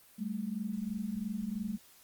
sine tone pair together, 196 / 219 Hz, G3 / A3, 0 / -8 cents, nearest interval major second, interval 192 cents, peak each -37 / -36 dBFS, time 0.18-1.78 s, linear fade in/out 20 ms, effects white hiss -60 dBFS RMS until 2.03 s + Opus 32 kbps

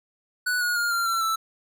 square tone with pitch steps, 1480 / 1447 / 1414.8 / 1383.3 / 1352.5 / 1322.3 Hz, F#6 / F#6 / F6 / F6 / E6 / E6, 0 / -39 / +22 / -17 / +44 / +5 cents, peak -23 dBFS, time 0.46-1.36 s, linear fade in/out 10 ms, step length 150 ms, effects none

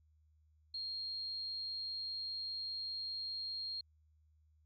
sine tone, 4235 Hz, C8, 20 cents sharp, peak -39 dBFS, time 0.74-3.81 s, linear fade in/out 5 ms, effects added 77 Hz sine -67 dBFS peak until 4.65 s

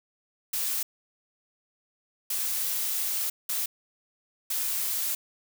blue noise bursts at uneven times, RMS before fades -29 dBFS, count 4, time 0.53-0.83 / 2.3-3.3 / 3.49-3.66 / 4.5-5.15 s, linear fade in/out 5 ms, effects none

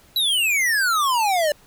square exponential sweep, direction down, 4000 to 576 Hz, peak -18 dBFS, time 0.16-1.52 s, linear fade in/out 2 ms, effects pink hiss -53 dBFS RMS until 1.66 s

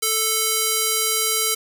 square tone with band-pass filter, 440 Hz, A4, in tune, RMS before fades -21 dBFS, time 0.02-1.55 s, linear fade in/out 10 ms, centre 11000 Hz, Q 0.64, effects 7-bit

